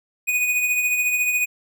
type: tone with tremolo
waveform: square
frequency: 2480 Hz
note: D#7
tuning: 6 cents flat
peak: -17 dBFS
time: 0.27-1.46 s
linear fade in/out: 20 ms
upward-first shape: triangle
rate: 14 Hz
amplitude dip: 50%
effects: none